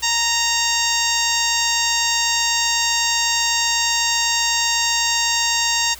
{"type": "harmonic tone", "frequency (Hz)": 928, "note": "A#5", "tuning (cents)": -8, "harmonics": [1, 2, 3, 4, 5, 6, 7, 8], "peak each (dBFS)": [-25, -25, -25, -25, -25, -25, -25, -25], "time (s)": [0.02, 5.95], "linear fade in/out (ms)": 20, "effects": ["added 60 Hz sine -44 dBFS peak until 5.99 s", "white hiss -40 dBFS RMS until 5.99 s"]}